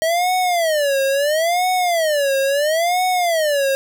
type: tone with vibrato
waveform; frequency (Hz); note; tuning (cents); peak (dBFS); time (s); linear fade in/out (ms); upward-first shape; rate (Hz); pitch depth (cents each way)
square; 632; D#5; +27; -16; 0.02-3.75; 0; sine; 0.74; 270
effects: none